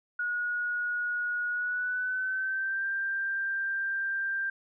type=tone with pitch glide; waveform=sine; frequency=1451 to 1582.3 Hz; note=F#6 to G6; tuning=-34 to +16 cents; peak=-28 dBFS; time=0.19-4.5 s; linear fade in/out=5 ms; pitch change=+150 cents; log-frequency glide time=1.5-2.87 s; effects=none